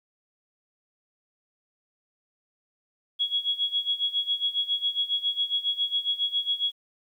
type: tone with tremolo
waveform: sine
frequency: 3334 Hz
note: G#7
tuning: 6 cents sharp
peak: -21 dBFS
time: 3.19-6.72 s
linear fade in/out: 20 ms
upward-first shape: sine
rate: 7.3 Hz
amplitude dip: 85%
effects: 10-bit